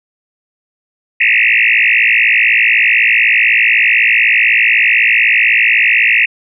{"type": "tone with frequency modulation", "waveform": "sine", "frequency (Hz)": 2307, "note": "D7", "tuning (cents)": -31, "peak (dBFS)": -7, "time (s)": [1.2, 6.26], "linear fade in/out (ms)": 10, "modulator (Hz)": 56, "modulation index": 7.7, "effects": []}